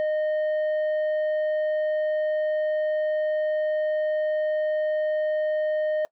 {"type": "tone with tanh clipping", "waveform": "sine", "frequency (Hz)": 615, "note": "D#5", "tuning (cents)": -20, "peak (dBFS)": -23, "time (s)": [0, 6.05], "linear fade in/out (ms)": 0, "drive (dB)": 5, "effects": ["noise-tail reverb RT60 0.1 s tail -22 dB re dry"]}